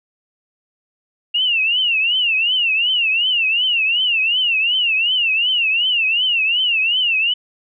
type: tone with vibrato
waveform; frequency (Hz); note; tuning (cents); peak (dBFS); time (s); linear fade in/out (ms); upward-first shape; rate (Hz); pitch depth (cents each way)
sine; 2794; F7; 0; -14; 1.34-7.34; 10; triangle; 2.7; 190
effects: none